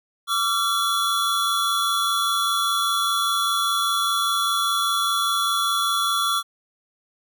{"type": "tone cluster", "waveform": "square", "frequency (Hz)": [1159, 1364, 3392], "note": ["D6", "F6", "G#7"], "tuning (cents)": [-23, -41, 36], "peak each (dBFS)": -25, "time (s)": [0.27, 6.43], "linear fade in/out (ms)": 50, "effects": []}